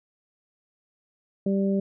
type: harmonic tone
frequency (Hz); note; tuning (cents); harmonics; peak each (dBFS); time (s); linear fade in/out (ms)
196; G3; 0; 1 / 2 / 3; -22 / -28 / -32; 1.46-1.8; 5
effects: none